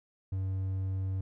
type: tone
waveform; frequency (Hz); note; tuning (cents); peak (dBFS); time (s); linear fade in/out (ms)
triangle; 95.2; F#2; +50; -28; 0.32-1.21; 5
effects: none